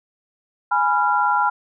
sine chord, F diminished, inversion first, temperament equal with one note detuned, 830.6 / 987.8 / 1381.7 Hz, Ab5 / Cb6 / F6, 0 / 0 / -19 cents, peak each -20 dBFS, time 0.71-1.5 s, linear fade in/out 10 ms, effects none

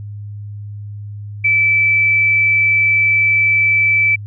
sine tone, 2316 Hz, D7, 25 cents flat, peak -10 dBFS, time 1.44-4.16 s, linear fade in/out 10 ms, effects added 103 Hz sine -26 dBFS peak until 4.26 s

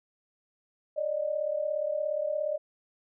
sine tone pair together, 574 / 611.1 Hz, D5 / D#5, -40 / -31 cents, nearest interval minor second, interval 109 cents, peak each -32 / -29 dBFS, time 0.96-2.58 s, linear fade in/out 20 ms, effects none

